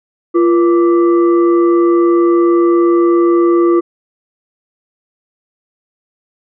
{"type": "tone with frequency modulation", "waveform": "sine", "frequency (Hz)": 343.9, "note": "F4", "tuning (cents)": -27, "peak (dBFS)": -7, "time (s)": [0.34, 3.81], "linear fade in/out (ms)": 20, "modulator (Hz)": 825, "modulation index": 0.49, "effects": []}